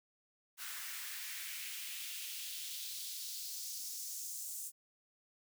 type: noise with high-pass filter sweep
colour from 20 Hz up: white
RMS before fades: -44 dBFS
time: 0.57-4.72 s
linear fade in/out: 50 ms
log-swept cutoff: 1400 to 7800 Hz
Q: 1.9
effects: none